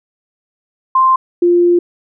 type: tone pair in turn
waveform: sine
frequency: 1046.5 / 349.2 Hz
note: C6 / F4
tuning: 0 / 0 cents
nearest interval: octave + perfect fifth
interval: 1900 cents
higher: first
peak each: -7 dBFS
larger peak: neither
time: 0.95-1.16 / 1.42-1.79 s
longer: second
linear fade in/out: 5 ms
effects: none